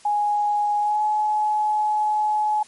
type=tone with pitch glide; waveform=sine; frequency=830.6 to 849 Hz; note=G#5 to G#5; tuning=0 to +38 cents; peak=-18 dBFS; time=0.05-2.63 s; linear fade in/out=5 ms; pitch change=+38 cents; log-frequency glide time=0.8-1.02 s; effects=white hiss -50 dBFS RMS until 2.67 s + MP3 48 kbps

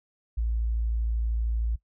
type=tone; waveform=sine; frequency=56.5 Hz; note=A1; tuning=47 cents sharp; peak=-24 dBFS; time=0.37-1.76 s; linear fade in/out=10 ms; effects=noise-tail reverb RT60 0.1 s tail -18 dB re dry

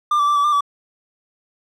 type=tone with pitch steps; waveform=triangle; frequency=1195 / 1159 / 1174 / 1149 / 1193 / 1148 Hz; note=D6 / D6 / D6 / D6 / D6 / D6; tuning=+30 / -23 / -1 / -38 / +27 / -40 cents; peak=-12 dBFS; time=0.11-0.608 s; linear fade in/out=5 ms; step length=83 ms; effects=none

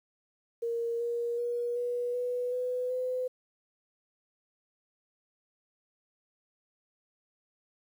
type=tone with pitch steps; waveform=sine; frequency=466.2 / 472.7 / 479.3 / 486 / 492.8 / 499.7 / 506.6 Hz; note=A#4 / A#4 / A#4 / B4 / B4 / B4 / B4; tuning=0 / +24 / +48 / -28 / -4 / +20 / +44 cents; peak=-29 dBFS; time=0.62-3.28 s; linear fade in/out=10 ms; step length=380 ms; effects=10-bit

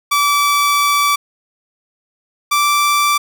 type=tone pair in turn; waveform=sawtooth; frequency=1155 / 1168.4 Hz; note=D6 / D6; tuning=-29 / -9 cents; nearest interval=unison; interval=20 cents; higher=second; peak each=-8 dBFS; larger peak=neither; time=0.11-1.16 / 2.51-3.18 s; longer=first; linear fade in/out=10 ms; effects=none

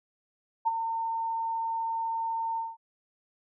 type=tone with ADSR envelope; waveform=sine; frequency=908 Hz; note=A#5; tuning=46 cents flat; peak=-20 dBFS; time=0.65-2.77 s; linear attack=23 ms; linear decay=25 ms; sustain=-8 dB; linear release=190 ms; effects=none

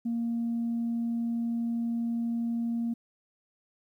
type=tone; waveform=sine; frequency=233.1 Hz; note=A#3; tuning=in tune; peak=-26 dBFS; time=0.05-2.94 s; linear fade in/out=10 ms; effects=tanh soft clip ceiling -24 dBFS + 11-bit

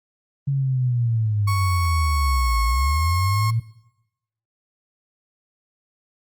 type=linear two-way sweep; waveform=sine; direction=down then up; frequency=140.7 to 55.2 to 117.1 Hz; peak=-18 dBFS; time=0.47-3.6 s; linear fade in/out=10 ms; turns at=2.62 s
type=tone with pitch glide; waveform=35% pulse; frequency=1108.7 to 1080.9 Hz; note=C#6 to C#6; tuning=0 to -44 cents; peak=-22 dBFS; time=1.47-3.51 s; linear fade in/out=10 ms; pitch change=-44 cents; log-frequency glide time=2.09-3.04 s
effects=noise-tail reverb RT60 0.9 s tail -20 dB re dry + Opus 32 kbps

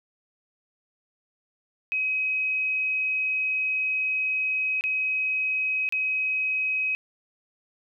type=tone with dropouts; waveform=sine; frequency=2536 Hz; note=D#7; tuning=32 cents sharp; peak=-23 dBFS; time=1.92-6.95 s; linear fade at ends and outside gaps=0 ms; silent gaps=4.81-4.839 / 5.89-5.924 s; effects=none

